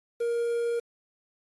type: tone with quantisation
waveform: triangle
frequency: 470 Hz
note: A#4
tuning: 14 cents sharp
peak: -23 dBFS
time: 0.2-0.8 s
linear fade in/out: 10 ms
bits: 8
effects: AAC 32 kbps